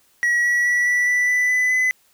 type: tone with pitch steps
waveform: triangle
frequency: 1919 / 1932.3 / 1945.8 / 1959.3 / 1973 / 1986.7 / 2000 / 2014 Hz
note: A#6 / B6 / B6 / B6 / B6 / B6 / B6 / B6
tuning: +50 / -38 / -26 / -14 / -2 / +10 / +21 / +33 cents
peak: -14 dBFS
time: 0.23-1.91 s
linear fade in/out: 0 ms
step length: 210 ms
effects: white hiss -59 dBFS RMS until 2.13 s